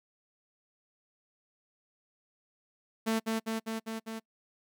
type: tone with echo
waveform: sawtooth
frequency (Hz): 223.2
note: A3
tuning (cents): +25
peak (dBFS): -23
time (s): 3.06-3.2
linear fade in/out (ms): 20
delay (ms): 200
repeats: 5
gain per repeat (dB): -2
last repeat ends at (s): 4.2
effects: noise-tail reverb RT60 0.1 s tail -26 dB re dry